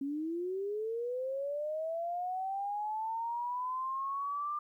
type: linear sweep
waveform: sine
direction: up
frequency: 270.7 to 1197 Hz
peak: -33 dBFS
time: 0.01-4.59 s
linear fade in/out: 5 ms
effects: 12-bit